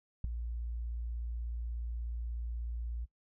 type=tone with ADSR envelope; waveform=sine; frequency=58.27 Hz; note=A#1; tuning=in tune; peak=-23 dBFS; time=0.24-3.06 s; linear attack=4 ms; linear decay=3 ms; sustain=-12 dB; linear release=25 ms; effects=noise-tail reverb RT60 0.1 s tail -22 dB re dry + tanh soft clip ceiling -23 dBFS